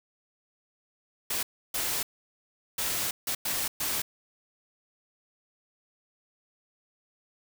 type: noise bursts at uneven times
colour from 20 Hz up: white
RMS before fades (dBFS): -30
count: 6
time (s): 1.3-1.43 / 1.74-2.03 / 2.78-3.11 / 3.27-3.35 / 3.45-3.68 / 3.8-4.02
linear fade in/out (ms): 5
effects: none